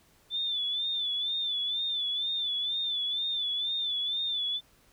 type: tone with vibrato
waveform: sine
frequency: 3520 Hz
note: A7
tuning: in tune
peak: -28 dBFS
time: 0.3-4.61 s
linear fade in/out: 50 ms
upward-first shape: sine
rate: 2.1 Hz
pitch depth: 72 cents each way
effects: pink hiss -63 dBFS RMS until 4.92 s